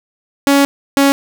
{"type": "tone pair in turn", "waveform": "sawtooth", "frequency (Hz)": [279.9, 277.8], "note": ["C#4", "C#4"], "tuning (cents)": [17, 4], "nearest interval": "unison", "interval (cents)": 13, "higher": "first", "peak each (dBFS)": -4, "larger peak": "neither", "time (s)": [[0.47, 0.65], [0.97, 1.12]], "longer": "first", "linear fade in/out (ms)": 0, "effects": []}